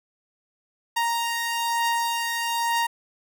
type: beating tone pair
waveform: sawtooth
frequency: 932.3 / 933.4 Hz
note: A#5 / A#5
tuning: 0 / +2 cents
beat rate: 1.1 Hz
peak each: -20 / -27 dBFS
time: 0.96-2.87 s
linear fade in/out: 10 ms
effects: none